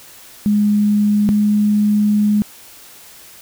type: tone pair in turn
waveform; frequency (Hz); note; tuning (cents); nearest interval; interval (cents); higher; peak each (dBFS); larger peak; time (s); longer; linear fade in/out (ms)
sine; 207.7 / 208.8; G#3 / G#3; 0 / +10; unison; 10; second; -11; neither; 0.46-1.29 / 1.29-2.42; second; 0
effects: white hiss -41 dBFS RMS until 3.41 s